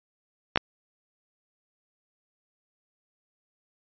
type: clicks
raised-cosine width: 0.3 ms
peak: -4 dBFS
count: 2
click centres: 0.559 / 0.574 s
effects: resampled to 11025 Hz